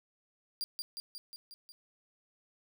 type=tone with echo; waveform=40% pulse; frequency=4778 Hz; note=D8; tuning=29 cents sharp; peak=-32 dBFS; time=0.61-0.64 s; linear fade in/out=0 ms; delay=180 ms; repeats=6; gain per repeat=-3 dB; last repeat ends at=1.72 s; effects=none